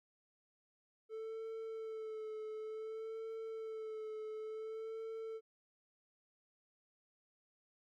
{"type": "tone with vibrato", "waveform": "triangle", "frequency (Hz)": 440, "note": "A4", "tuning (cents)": 0, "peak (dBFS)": -40, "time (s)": [1.09, 5.41], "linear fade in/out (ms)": 50, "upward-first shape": "sine", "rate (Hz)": 0.56, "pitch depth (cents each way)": 28, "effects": ["Opus 48 kbps"]}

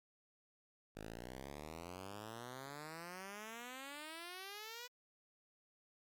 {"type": "exponential sweep", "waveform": "5% pulse", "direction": "up", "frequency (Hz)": [51.1, 498.1], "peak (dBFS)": -36, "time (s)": [0.95, 4.88], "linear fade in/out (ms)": 20, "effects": ["MP3 96 kbps"]}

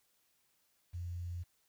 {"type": "tone with quantisation", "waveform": "sine", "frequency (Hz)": 87.31, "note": "F2", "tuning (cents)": 0, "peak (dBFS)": -38, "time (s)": [0.93, 1.44], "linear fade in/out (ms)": 20, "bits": 11, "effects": ["white hiss -75 dBFS RMS until 1.68 s"]}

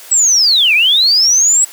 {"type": "linear two-way sweep", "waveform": "sine", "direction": "down then up", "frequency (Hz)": [7902, 2297, 7902], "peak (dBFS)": -7, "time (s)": [0.11, 1.65], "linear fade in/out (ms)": 10, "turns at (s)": 0.74, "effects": ["white hiss -35 dBFS RMS until 1.72 s", "high-pass 400 Hz 12 dB/octave"]}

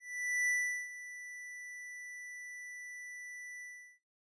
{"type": "tone with ADSR envelope", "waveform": "square", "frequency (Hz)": 1975.5, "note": "B6", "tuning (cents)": 0, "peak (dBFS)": -30, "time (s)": [0, 3.99], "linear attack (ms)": 480, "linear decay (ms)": 400, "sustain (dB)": -16, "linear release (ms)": 370, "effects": ["noise-tail reverb RT60 0.3 s tail -20 dB re dry", "resampled to 22050 Hz"]}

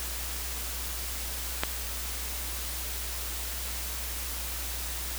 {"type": "click", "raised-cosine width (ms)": 0.3, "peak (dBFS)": -9, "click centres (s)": 1.635, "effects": ["added 60 Hz sine -37 dBFS peak until 5.18 s", "white hiss -36 dBFS RMS until 5.18 s"]}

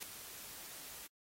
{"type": "noise with ADSR envelope", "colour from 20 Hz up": "white", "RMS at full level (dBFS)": -40, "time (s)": [0, 1.07], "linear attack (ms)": 27, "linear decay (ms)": 4, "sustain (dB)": -10, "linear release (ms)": 8, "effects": ["AAC 48 kbps"]}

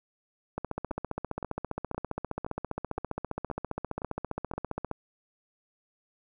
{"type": "two click trains", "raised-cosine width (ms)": 1, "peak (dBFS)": [-18, -21], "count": [66, 8], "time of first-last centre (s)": [[0.58, 4.913], [0.91, 4.537]], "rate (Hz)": [15, 1.93], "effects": []}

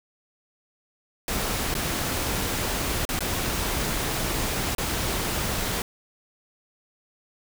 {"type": "noise with dropouts", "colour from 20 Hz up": "pink", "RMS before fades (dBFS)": -27, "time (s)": [1.28, 5.82], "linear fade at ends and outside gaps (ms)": 1, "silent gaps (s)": [[1.741, 1.751], [3.052, 3.09], [3.191, 3.206], [4.75, 4.782]], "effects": []}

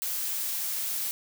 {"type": "noise", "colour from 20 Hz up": "blue", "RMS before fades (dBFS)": -31, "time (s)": [0.02, 1.11], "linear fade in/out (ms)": 0, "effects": []}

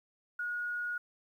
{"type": "tone", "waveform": "sine", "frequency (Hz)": 1446, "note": "F#6", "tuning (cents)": -40, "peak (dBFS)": -33, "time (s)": [0.39, 0.98], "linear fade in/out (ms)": 5, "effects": ["11-bit"]}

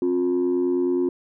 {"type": "tone pair together", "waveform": "sine", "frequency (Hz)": [267.1, 356.6], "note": ["C4", "F4"], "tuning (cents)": [36, 36], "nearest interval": "perfect fourth", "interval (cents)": 500, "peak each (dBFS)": [-22, -19], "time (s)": [0.02, 1.09], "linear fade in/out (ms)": 2, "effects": ["tanh soft clip ceiling -15 dBFS"]}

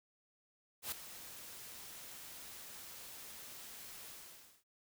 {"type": "noise with ADSR envelope", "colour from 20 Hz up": "white", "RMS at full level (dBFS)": -38, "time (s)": [0.82, 4.64], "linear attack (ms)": 100, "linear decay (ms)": 4, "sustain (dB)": -13, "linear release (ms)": 560, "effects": []}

